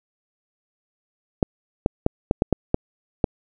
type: clicks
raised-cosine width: 2 ms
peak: -3 dBFS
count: 8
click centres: 1.428 / 1.861 / 2.064 / 2.311 / 2.421 / 2.527 / 2.744 / 3.242 s
effects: none

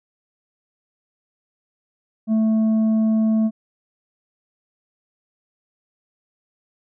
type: tone with tanh clipping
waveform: triangle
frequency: 220 Hz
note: A3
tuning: in tune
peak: -16 dBFS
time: 2.27-3.51 s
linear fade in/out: 50 ms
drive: 9 dB
effects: none

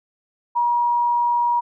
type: tone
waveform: sine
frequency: 956 Hz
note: A#5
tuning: 43 cents sharp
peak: -16 dBFS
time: 0.55-1.61 s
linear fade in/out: 20 ms
effects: none

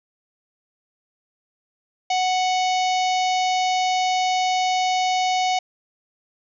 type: harmonic tone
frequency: 740 Hz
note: F#5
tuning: in tune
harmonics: 1 / 3 / 4 / 5 / 6 / 7 / 8 / 9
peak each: -19 / -29 / -31 / -33 / -35 / -36 / -37 / -38 dBFS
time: 2.1-5.59 s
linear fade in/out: 5 ms
effects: none

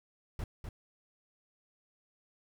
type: noise with echo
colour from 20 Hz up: brown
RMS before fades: -36 dBFS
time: 0.39-0.44 s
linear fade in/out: 2 ms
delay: 250 ms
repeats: 1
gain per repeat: -5 dB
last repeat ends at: 0.69 s
effects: none

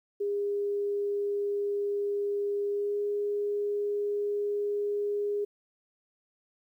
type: tone with pitch glide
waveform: sine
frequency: 406.2 to 410.7 Hz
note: G#4 to G#4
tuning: -38 to -19 cents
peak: -27 dBFS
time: 0.2-5.45 s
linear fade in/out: 10 ms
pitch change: +19 cents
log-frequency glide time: 2.69-2.99 s
effects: 11-bit

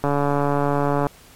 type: click train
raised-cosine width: 1 ms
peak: -7 dBFS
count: 148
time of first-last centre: 0.04-1.068 s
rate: 143 Hz
effects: pink hiss -48 dBFS RMS until 1.35 s + MP3 64 kbps

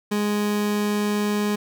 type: tone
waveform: 30% pulse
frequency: 207.7 Hz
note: G#3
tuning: in tune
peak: -18 dBFS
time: 0.11-1.56 s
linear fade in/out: 10 ms
effects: none

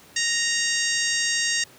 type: harmonic tone with a mistuned harmonic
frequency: 932.3 Hz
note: A#5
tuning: in tune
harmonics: 2 / 3 / 4 / 5 / 6 / 7 / 8 / 9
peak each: -26 / -30 / -31 / -30 / -29 / -29 / -33 / -35 dBFS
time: 0.16-1.64 s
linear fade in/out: 5 ms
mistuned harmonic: 8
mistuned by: -23 cents
effects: pink hiss -50 dBFS RMS until 1.78 s + high-pass 100 Hz 12 dB/octave

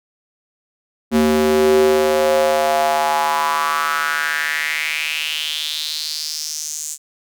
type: tone with high-pass filter sweep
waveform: square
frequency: 76.6 Hz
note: D#2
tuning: 27 cents flat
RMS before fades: -18 dBFS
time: 1.11-6.98 s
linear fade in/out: 50 ms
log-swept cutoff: 260 to 7400 Hz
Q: 4.6
effects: none

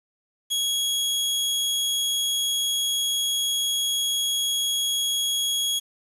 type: tone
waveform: sawtooth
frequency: 3322 Hz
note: G#7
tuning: in tune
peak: -19 dBFS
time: 0.5-5.8 s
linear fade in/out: 20 ms
effects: resampled to 32000 Hz + 8-bit

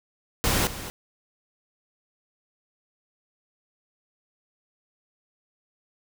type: noise with echo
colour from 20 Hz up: pink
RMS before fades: -23 dBFS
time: 0.44-0.67 s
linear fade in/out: 0 ms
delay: 230 ms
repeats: 1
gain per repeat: -13 dB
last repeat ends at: 0.9 s
effects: none

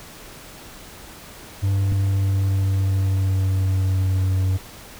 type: tone with pitch glide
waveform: triangle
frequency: 98 to 94.12 Hz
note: G2 to F#2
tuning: 0 to +30 cents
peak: -15 dBFS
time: 1.62-4.58 s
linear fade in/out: 20 ms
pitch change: -70 cents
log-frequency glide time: 1.95-4.17 s
type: click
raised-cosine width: 5 ms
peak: -14 dBFS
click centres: 1.922 s
effects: pink hiss -41 dBFS RMS until 4.99 s

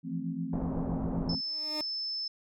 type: chord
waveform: sine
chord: F major seventh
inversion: third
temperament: equal with one note detuned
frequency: 164.81 / 172.61 / 220 / 261.6 Hz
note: E3 / F3 / A3 / C4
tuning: 0 / -20 / 0 / 0 cents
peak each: -37 / -37 / -40 / -36 dBFS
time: 0.03-1.41 s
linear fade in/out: 50 ms
type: low-pass noise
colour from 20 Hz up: pink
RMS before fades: -36 dBFS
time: 0.53-1.35 s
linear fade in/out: 2 ms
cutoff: 890 Hz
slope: 24 dB/octave
type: tone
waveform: sine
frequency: 5260 Hz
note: E8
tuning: 5 cents flat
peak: -32 dBFS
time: 1.29-2.28 s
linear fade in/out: 5 ms
type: tone with exponential growth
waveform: 20% pulse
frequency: 304.8 Hz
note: D#4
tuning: 36 cents flat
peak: -28 dBFS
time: 1.36-1.81 s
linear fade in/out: 1 ms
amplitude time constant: 96 ms
effects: none

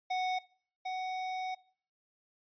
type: tone pair in turn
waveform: square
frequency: 740 / 745.1 Hz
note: F#5 / F#5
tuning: 0 / +12 cents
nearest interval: unison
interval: 12 cents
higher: second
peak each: -31 / -35 dBFS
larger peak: first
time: 0.1-0.39 / 0.85-1.55 s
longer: second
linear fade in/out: 10 ms
effects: noise-tail reverb RT60 0.5 s tail -21 dB re dry + resampled to 11025 Hz

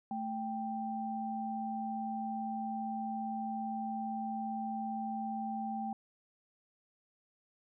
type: tone pair together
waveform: sine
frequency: 220.6 / 786 Hz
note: A3 / G5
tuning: +5 / +4 cents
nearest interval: octave + minor seventh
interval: 2199 cents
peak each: -38 / -37 dBFS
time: 0.11-5.93 s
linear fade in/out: 2 ms
effects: none

